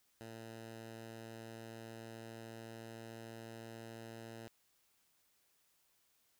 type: tone with pitch glide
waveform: 10% pulse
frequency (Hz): 113.2 to 113.92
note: A2 to A#2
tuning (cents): +50 to -39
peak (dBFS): -40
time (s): 0.21-4.48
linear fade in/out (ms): 0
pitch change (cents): +11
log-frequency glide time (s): 0.82-3.56
effects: white hiss -75 dBFS RMS until 6.39 s